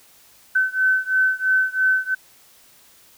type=beating tone pair; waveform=sine; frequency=1523 / 1526 Hz; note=F#6 / G6; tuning=+50 / -47 cents; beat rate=3 Hz; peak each=-19 / -20 dBFS; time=0.55-2.15 s; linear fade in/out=10 ms; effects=white hiss -52 dBFS RMS until 3.17 s